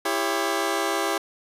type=chord; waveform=15% pulse; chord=C# diminished; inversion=first; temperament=just; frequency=332.6 / 399.1 / 554.4 Hz; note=E4 / G4 / C#5; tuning=+16 / +31 / 0 cents; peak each=-21 / -20 / -23 dBFS; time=0.05-1.18 s; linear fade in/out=5 ms; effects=resampled to 32000 Hz